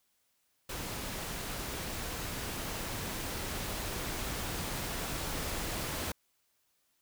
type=noise with level ramp; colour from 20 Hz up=pink; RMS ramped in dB=-39 to -36 dBFS; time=0.69-6.12 s; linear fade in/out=5 ms; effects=white hiss -75 dBFS RMS until 7.01 s